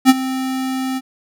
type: tone with ADSR envelope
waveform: square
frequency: 261.6 Hz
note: C4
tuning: in tune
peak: -4 dBFS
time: 0.05-1.01 s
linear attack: 45 ms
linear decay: 33 ms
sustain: -16 dB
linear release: 40 ms
effects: none